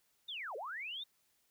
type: linear two-way sweep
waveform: sine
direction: down then up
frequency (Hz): 3729 to 405 to 3729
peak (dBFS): -40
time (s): 0.28-1.04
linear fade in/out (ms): 10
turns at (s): 0.56
effects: white hiss -75 dBFS RMS until 1.5 s